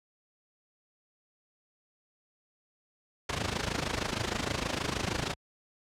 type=noise with amplitude modulation; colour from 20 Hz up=pink; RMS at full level=-28 dBFS; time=3.29-5.34 s; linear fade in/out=5 ms; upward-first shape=sine; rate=26.4 Hz; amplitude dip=80%; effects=high-pass 60 Hz 12 dB/octave + low-pass 6000 Hz 12 dB/octave